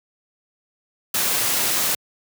white noise, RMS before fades -21 dBFS, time 1.14-1.95 s, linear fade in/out 5 ms, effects high-pass 100 Hz 12 dB/octave

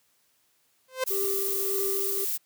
sawtooth tone with exponential growth, 518 Hz, C5, 17 cents flat, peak -18 dBFS, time 0.88-1.04 s, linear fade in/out 5 ms, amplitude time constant 34 ms
violet noise, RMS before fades -29 dBFS, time 1.06-2.38 s, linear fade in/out 20 ms
triangle tone with tremolo, 394.3 Hz, G4, 10 cents sharp, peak -26 dBFS, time 1.1-2.25 s, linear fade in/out 10 ms, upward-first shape sine, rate 1.7 Hz, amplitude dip 45%
effects white hiss -68 dBFS RMS until 2.45 s + high-pass 60 Hz 12 dB/octave

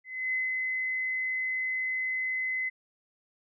sine tone with ADSR envelope, 2037 Hz, C7, 47 cents flat, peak -26 dBFS, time 0.04-2.7 s, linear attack 290 ms, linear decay 170 ms, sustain -2 dB, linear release 20 ms, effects none

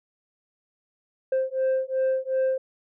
sine beating tone pair, 523.3 / 526 Hz, C5 / C5, 0 / +9 cents, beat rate 2.7 Hz, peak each -23 dBFS, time 1.32-2.58 s, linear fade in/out 5 ms, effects tanh soft clip ceiling -19 dBFS

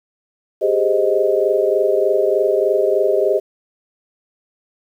sine chord, Ab major seventh, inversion third, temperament equal, 392 / 415.3 / 523.3 / 622.3 Hz, G4 / Ab4 / C5 / Eb5, 0 / 0 / 0 / 0 cents, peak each -18 / -19 / -20 / -18 dBFS, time 0.61-3.4 s, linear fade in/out 20 ms, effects 8-bit

